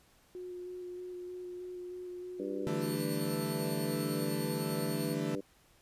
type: tone with vibrato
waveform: sine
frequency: 360.2 Hz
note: F#4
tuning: 46 cents flat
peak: -40 dBFS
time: 0.35-2.95 s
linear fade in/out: 0 ms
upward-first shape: square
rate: 3.2 Hz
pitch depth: 11 cents each way
type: harmonic tone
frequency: 98.2 Hz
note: G2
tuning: 4 cents sharp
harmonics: 2 / 3 / 4 / 5 / 6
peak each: -45 / -39 / -40 / -41 / -50 dBFS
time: 2.39-5.41 s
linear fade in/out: 10 ms
type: chord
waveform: 40% pulse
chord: D suspended second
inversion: none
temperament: equal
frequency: 146.83 / 164.81 / 220 Hz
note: D3 / E3 / A3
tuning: 0 / 0 / 0 cents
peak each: -38 dBFS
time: 2.67-5.35 s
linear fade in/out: 0 ms
type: tone with tremolo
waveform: 5% pulse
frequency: 4402 Hz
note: C#8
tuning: 13 cents flat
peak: -34 dBFS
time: 2.8-5.16 s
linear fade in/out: 50 ms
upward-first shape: sine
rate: 10 Hz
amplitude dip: 40%
effects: pink hiss -65 dBFS RMS until 5.81 s + resampled to 32000 Hz

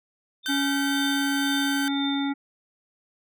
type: tone with tremolo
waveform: sine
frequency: 3594 Hz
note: A7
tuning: 36 cents sharp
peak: -28 dBFS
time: 0.43-2.33 s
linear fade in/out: 50 ms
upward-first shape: triangle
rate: 2 Hz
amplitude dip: 75%
type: tone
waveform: sawtooth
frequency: 1539 Hz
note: G6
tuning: 32 cents flat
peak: -24 dBFS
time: 0.46-1.88 s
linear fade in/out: 0 ms
type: harmonic tone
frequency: 279 Hz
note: C#4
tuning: 11 cents sharp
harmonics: 1 / 3 / 5 / 7 / 8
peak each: -24 / -34 / -38 / -41 / -42 dBFS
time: 0.48-2.34 s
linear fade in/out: 20 ms
effects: none

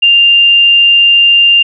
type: tone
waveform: sine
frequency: 2794 Hz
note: F7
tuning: in tune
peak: -3 dBFS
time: 0.02-1.63 s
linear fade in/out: 10 ms
effects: none

